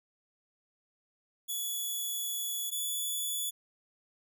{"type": "tone pair in turn", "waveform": "5% pulse", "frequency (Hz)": [3408, 3438], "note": ["G#7", "A7"], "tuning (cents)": [44, -41], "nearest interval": "unison", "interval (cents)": 15, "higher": "second", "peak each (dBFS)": [-25, -24], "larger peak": "second", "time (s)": [[1.48, 2.71], [2.71, 3.51]], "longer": "first", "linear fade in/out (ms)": 20, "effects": []}